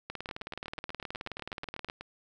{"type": "two click trains", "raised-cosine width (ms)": 0.3, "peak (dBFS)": [-24, -21], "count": [15, 35], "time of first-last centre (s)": [[0.29, 2.01], [0.1, 1.899]], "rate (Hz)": [8.14, 18.9], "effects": []}